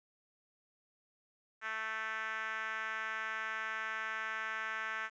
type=tone with band-pass filter; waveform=5% pulse; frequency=220 Hz; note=A3; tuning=in tune; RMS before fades=-39 dBFS; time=1.61-5.1 s; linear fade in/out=50 ms; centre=1600 Hz; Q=2.6; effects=resampled to 16000 Hz + 11-bit